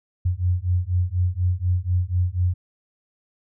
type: beating tone pair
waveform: sine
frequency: 88 / 92.1 Hz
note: F2 / F#2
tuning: +14 / -7 cents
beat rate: 4.1 Hz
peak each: -22 dBFS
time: 0.25-2.54 s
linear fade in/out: 10 ms
effects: none